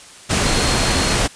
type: tone in noise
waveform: sine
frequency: 4256 Hz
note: C8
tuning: 29 cents sharp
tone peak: -26 dBFS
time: 0.45-1.16 s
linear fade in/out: 20 ms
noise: pink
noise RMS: -17 dBFS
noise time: 0.29-1.28 s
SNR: -12 dB
effects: white hiss -41 dBFS RMS until 1.35 s + resampled to 22050 Hz